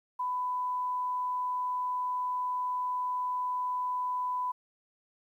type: tone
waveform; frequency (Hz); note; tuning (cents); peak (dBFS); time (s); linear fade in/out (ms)
sine; 998; B5; +18; -29; 0.19-4.52; 10
effects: 11-bit